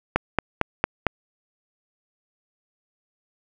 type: click train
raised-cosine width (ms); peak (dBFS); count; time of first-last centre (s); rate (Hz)
0.5; -3; 5; 0.16-1.067; 4.41
effects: none